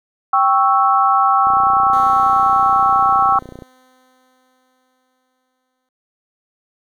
sine chord, C# diminished, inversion second, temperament equal, 784 / 1108.7 / 1318.5 Hz, G5 / C#6 / E6, 0 / 0 / 0 cents, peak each -15 dBFS, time 0.33-3.39 s, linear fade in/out 5 ms
click train, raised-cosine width 2 ms, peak -20 dBFS, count 66, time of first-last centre 1.47-3.622 s, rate 30.2 Hz
10% pulse tone with exponential decay, 256.5 Hz, C4, 34 cents flat, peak -23 dBFS, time 1.93-5.89 s, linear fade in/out 1 ms, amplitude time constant 860 ms
effects none

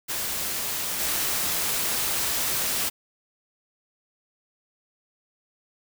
white noise with level steps, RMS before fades -29 / -26 dBFS, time 0.08-2.9 s, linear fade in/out 20 ms, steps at 0.99 s, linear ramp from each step 20 ms, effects none

